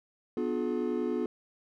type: chord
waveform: triangle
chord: B diminished seventh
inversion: none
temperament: just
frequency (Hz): 246.9 / 296.3 / 355.6 / 426.7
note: B3 / D4 / F4 / Ab4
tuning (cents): 0 / +15 / +31 / +47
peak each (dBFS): -31 / -35 / -31 / -32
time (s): 0.37-1.26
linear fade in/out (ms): 2
effects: none